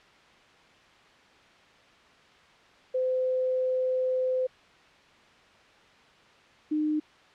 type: tone pair in turn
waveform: sine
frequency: 513 / 305 Hz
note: C5 / D#4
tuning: -34 / -34 cents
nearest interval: major sixth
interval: 900 cents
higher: first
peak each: -24 dBFS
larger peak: neither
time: 2.94-4.47 / 6.71-7 s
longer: first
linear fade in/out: 10 ms
effects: white hiss -56 dBFS RMS until 7.34 s + low-pass 3000 Hz 12 dB/octave